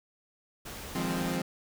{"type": "noise", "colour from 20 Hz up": "pink", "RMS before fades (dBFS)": -42, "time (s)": [0.65, 1.37], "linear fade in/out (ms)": 10}
{"type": "chord", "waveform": "sawtooth", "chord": "F minor seventh", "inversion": "third", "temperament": "equal with one note detuned", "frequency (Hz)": [155.56, 174.61, 204.9, 261.6], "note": ["Eb3", "F3", "Ab3", "C4"], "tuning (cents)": [0, 0, -23, 0], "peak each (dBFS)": [-35, -29, -33, -30], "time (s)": [0.95, 1.42], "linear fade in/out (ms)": 5}
{"effects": []}